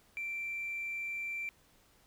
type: tone with hard clipping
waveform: sine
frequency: 2349 Hz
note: D7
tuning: in tune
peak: -36 dBFS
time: 0.17-1.49 s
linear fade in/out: 0 ms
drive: 1 dB
effects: pink hiss -66 dBFS RMS until 2.06 s